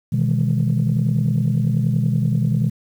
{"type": "chord", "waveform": "sine", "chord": "E major seventh", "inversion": "second", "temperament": "just", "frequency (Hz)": [123.61, 154.51, 164.81, 206], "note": ["B2", "D#3", "E3", "G#3"], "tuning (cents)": [2, -12, 0, -14], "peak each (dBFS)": [-18, -20, -23, -22], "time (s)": [0.12, 2.7], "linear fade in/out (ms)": 10, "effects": ["tanh soft clip ceiling -9 dBFS", "8-bit"]}